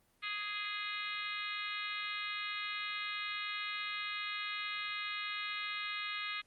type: harmonic tone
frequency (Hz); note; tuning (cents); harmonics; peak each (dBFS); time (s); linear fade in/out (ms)
415.3; G#4; 0; 3 / 4 / 5 / 6 / 7 / 8 / 9 / 10; -44 / -46 / -42 / -44 / -49 / -48 / -46 / -51; 0.22-6.42; 20
effects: pink hiss -72 dBFS RMS until 6.46 s + Opus 32 kbps